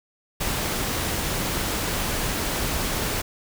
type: noise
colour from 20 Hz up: pink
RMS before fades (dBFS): -26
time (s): 0.4-3.22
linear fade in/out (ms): 10
effects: none